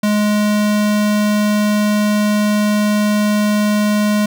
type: tone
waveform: square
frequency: 209.3 Hz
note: G#3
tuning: 14 cents sharp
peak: -13 dBFS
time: 0.03-4.26 s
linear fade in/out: 5 ms
effects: none